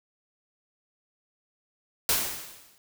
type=noise with exponential decay; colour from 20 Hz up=white; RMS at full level=-22 dBFS; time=2.09-2.78 s; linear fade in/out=1 ms; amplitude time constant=150 ms; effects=none